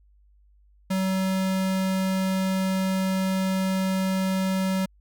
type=tone; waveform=square; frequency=189.5 Hz; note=F#3; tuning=42 cents sharp; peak=-23 dBFS; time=0.9-4.86 s; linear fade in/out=10 ms; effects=added 50 Hz sine -55 dBFS peak until 5 s